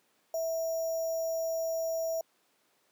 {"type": "tone with sample-and-hold", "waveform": "sine", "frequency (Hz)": 653, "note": "E5", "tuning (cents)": -17, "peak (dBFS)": -29, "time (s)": [0.34, 2.21], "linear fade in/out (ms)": 2, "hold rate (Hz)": 6300, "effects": ["pink hiss -70 dBFS RMS until 2.91 s", "high-pass 300 Hz 12 dB/octave"]}